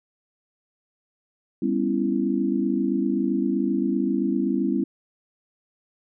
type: chord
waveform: sine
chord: C# half-diminished seventh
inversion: second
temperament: just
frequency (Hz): 199.57 / 249.5 / 277.2 / 332.6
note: G3 / B3 / C#4 / E4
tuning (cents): +31 / +18 / 0 / +16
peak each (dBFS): -26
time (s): 1.62-4.84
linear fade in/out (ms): 5
effects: none